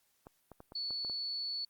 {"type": "clicks", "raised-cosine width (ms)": 1, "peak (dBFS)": -35, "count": 7, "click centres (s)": [0.269, 0.517, 0.604, 0.721, 0.907, 1.048, 1.098]}
{"type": "tone", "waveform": "sine", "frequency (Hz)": 4435, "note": "C#8", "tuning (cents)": 0, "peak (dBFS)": -35, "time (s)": [0.75, 1.65], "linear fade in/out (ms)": 5}
{"effects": ["white hiss -74 dBFS RMS until 1.69 s", "Opus 48 kbps"]}